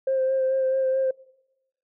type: tone with vibrato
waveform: sine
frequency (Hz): 527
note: C5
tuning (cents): +12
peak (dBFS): -19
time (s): 0.07-1.11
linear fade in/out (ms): 5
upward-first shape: sine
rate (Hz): 4.6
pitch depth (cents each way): 19
effects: noise-tail reverb RT60 1.0 s tail -24 dB re dry + tanh soft clip ceiling -16 dBFS